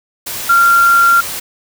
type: tone in noise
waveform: sine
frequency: 1382 Hz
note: F6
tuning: 19 cents flat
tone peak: -6 dBFS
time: 0.49-1.21 s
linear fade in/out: 10 ms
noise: white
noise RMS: -23 dBFS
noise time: 0.26-1.4 s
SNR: +14 dB
effects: none